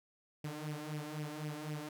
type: tone with flanger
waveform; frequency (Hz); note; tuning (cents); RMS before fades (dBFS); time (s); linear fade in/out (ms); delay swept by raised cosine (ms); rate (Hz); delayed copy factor
sawtooth; 151.2; D#3; -49; -42; 0.44-1.89; 5; 0.36 to 3.76; 3.9; +0.7
effects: none